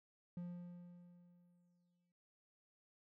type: tone with exponential decay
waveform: triangle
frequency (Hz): 175.7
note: F3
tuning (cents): +11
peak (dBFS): -40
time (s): 0.37-2.12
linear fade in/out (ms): 2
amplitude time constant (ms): 380
effects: noise-tail reverb RT60 0.6 s tail -18 dB re dry